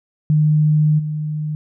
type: tone with level steps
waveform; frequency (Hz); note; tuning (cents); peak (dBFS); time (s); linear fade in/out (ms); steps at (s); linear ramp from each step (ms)
sine; 152.4; D#3; -36; -11 / -20; 0.3-1.55; 0; 0.98; 20
effects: none